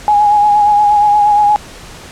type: tone with vibrato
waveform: sine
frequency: 830.6 Hz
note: G#5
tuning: in tune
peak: -6 dBFS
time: 0.08-1.56 s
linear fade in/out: 0 ms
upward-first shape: sine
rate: 8.5 Hz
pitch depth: 29 cents each way
effects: pink hiss -33 dBFS RMS until 2.11 s + low-pass 9000 Hz 12 dB/octave